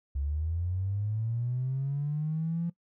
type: linear sweep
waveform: triangle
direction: up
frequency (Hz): 67.3 to 172.2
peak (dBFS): -24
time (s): 0.15-2.7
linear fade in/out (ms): 10
effects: noise-tail reverb RT60 0.1 s tail -23 dB re dry + tanh soft clip ceiling -26 dBFS

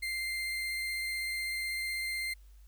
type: tone with vibrato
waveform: 35% pulse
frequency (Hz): 2093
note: C7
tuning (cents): 0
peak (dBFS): -31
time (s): 0.02-2.34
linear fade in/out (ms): 10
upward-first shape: sine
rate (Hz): 16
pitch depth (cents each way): 8
effects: added 50 Hz sine -52 dBFS peak until 2.67 s + white hiss -70 dBFS RMS until 2.67 s

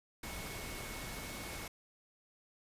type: tone in noise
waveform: sine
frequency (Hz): 2201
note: C#7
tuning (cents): -13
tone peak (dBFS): -51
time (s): 0.23-1.68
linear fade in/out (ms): 5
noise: pink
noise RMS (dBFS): -44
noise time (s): 0.23-1.68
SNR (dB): -10
effects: resampled to 32000 Hz

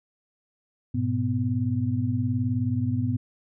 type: tone cluster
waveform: sine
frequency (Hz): 101.9 / 120.9 / 249.6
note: G#2 / B2 / B3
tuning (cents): -32 / -36 / +19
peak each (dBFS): -27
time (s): 0.94-3.17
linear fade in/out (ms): 10
effects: none

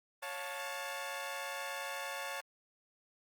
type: chord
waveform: 15% pulse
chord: Db augmented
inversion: none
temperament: equal with one note detuned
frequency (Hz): 554.4 / 710.3 / 880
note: Db5 / F5 / A5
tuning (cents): 0 / +29 / 0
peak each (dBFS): -36 / -39 / -37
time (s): 0.22-2.41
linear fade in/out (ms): 10
effects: Opus 32 kbps

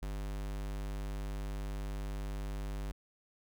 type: tone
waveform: square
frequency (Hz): 50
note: G1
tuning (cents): +35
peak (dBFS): -37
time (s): 0.02-2.92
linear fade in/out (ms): 10
effects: none

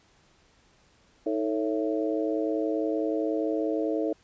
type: harmonic tone with a mistuned harmonic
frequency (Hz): 110.7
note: A2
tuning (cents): +11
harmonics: 3 / 4 / 5 / 6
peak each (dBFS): -28 / -30 / -32 / -34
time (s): 1.26-4.13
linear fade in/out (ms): 5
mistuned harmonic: 3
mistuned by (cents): -83
effects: pink hiss -62 dBFS RMS until 4.23 s + resampled to 16000 Hz

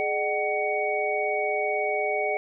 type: tone cluster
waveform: sine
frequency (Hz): 421.2 / 605 / 753 / 2241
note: G#4 / D#5 / F#5 / C#7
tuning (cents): +24 / -49 / +30 / +18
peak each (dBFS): -29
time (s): 0-2.37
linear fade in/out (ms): 0
effects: none

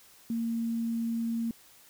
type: tone with quantisation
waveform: sine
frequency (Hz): 230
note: A#3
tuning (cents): -23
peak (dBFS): -28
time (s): 0.3-1.51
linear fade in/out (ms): 2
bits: 9
effects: white hiss -57 dBFS RMS until 1.89 s

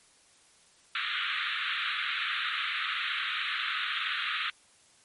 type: band-pass noise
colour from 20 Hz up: pink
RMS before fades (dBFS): -32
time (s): 0.95-4.5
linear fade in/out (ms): 2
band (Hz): 1200 to 3900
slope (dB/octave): 96
effects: white hiss -61 dBFS RMS until 5.04 s + MP3 48 kbps

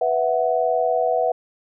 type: chord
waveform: sine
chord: B suspended fourth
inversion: none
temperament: equal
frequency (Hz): 493.9 / 659.3 / 740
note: B4 / E5 / F#5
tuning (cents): 0 / 0 / 0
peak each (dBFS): -22 / -21 / -22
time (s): 0.01-1.32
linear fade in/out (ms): 5
effects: none

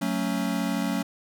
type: chord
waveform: square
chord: F# minor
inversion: none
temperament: equal with one note detuned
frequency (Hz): 185 / 223.1 / 277.2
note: F#3 / A3 / C#4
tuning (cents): 0 / +24 / 0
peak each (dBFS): -30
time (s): 0.01-1.03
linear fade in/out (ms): 10
effects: none

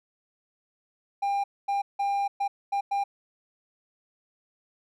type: tone bursts at uneven times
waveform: triangle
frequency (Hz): 800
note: G5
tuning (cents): +35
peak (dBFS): -22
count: 6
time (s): 1.22-1.44 / 1.68-1.82 / 1.99-2.28 / 2.4-2.48 / 2.72-2.81 / 2.91-3.04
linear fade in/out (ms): 10
effects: none

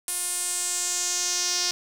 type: tone with band-pass filter sweep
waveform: sawtooth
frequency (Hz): 356.1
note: F4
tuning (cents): +34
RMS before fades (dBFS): -27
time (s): 0.08-1.71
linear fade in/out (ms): 0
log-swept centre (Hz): 10000 to 5300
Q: 3.5
effects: 8-bit

